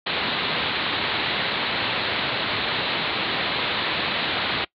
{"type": "low-pass noise", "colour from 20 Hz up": "white", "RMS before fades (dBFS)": -25, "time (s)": [0.06, 4.65], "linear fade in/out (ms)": 10, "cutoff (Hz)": 4200, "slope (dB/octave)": 96, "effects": ["noise-tail reverb RT60 0.1 s tail -22 dB re dry", "high-pass 100 Hz 12 dB/octave"]}